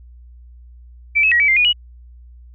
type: tone with pitch steps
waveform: sine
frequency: 2323 / 2581 / 1908 / 2292 / 2099 / 2453 / 2916 Hz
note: D7 / E7 / A#6 / D7 / C7 / D#7 / F#7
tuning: -20 / -37 / +40 / -43 / +5 / -25 / -26 cents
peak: -11 dBFS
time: 1.15-1.731 s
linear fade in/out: 20 ms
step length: 83 ms
effects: added 60 Hz sine -39 dBFS peak until 2.54 s